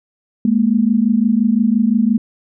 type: tone pair together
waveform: sine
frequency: 210.6 / 236.4 Hz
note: G#3 / A#3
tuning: +24 / +24 cents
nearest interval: major second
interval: 200 cents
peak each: -14 dBFS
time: 0.45-2.18 s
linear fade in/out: 2 ms
effects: none